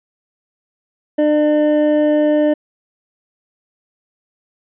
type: tone pair together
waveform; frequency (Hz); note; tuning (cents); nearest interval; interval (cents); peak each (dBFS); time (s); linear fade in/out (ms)
triangle; 300.5 / 601; D4 / D5; +40 / +40; octave; 1200; -12; 1.18-2.54; 10
effects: resampled to 8000 Hz